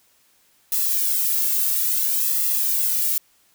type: noise with flanger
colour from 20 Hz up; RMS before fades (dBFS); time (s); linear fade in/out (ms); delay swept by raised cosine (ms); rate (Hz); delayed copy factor
violet; -21; 0.72-3.18; 2; 1.3 to 2.06; 0.59; -0.95
effects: white hiss -60 dBFS RMS until 3.54 s